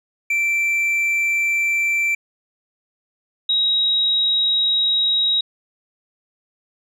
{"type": "tone pair in turn", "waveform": ["triangle", "sine"], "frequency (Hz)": [2342, 3815], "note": ["D7", "A#7"], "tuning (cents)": [-5, 39], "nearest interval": "minor sixth", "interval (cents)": 844, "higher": "second", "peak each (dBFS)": [-15, -15], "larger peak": "neither", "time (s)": [[0.3, 2.15], [3.49, 5.41]], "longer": "second", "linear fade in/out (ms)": 5, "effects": []}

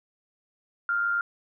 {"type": "tone with amplitude modulation", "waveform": "sine", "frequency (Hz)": 1396.9, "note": "F6", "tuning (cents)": 0, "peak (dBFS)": -21, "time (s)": [0.89, 1.21], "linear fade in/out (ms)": 2, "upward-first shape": "sine", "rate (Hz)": 108, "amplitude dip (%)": 45, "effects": []}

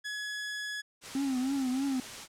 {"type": "tone", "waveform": "sawtooth", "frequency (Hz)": 1689, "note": "G#6", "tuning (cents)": 29, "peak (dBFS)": -31, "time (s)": [0.04, 0.82], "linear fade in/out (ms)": 20}
{"type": "noise", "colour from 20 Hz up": "white", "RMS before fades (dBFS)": -42, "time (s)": [1.01, 2.28], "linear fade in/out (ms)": 50}
{"type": "tone with vibrato", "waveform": "triangle", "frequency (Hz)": 264.7, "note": "C4", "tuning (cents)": 20, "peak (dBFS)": -26, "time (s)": [1.15, 2], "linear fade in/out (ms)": 2, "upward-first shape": "triangle", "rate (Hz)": 3.2, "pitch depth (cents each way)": 110}
{"effects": ["low-pass 8000 Hz 12 dB/octave"]}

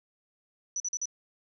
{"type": "tone bursts", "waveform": "sine", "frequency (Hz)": 5940, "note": "F#8", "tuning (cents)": 6, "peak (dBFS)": -29, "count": 4, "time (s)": [0.76, 1.056], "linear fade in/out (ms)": 2, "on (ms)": 41, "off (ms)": 44, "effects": []}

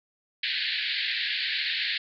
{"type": "band-pass noise", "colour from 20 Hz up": "white", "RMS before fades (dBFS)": -29, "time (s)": [0.43, 1.98], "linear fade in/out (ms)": 5, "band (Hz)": [1600, 4500], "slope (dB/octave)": 96, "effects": []}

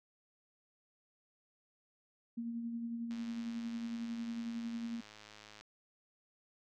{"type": "tone with tremolo", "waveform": "sine", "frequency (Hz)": 233.1, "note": "A#3", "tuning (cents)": 0, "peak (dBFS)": -36, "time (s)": [2.37, 5.01], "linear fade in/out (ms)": 10, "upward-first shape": "sine", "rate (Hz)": 11, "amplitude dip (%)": 35}
{"type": "click train", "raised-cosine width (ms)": 0.2, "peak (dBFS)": -36, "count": 266, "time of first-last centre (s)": [3.11, 5.61], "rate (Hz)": 106}
{"effects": []}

